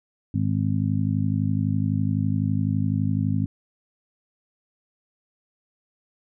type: harmonic tone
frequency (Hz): 51.91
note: G#1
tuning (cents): 0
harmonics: 2 / 3 / 4 / 5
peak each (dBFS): -24 / -26 / -27 / -28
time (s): 0.34-3.46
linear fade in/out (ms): 5
effects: none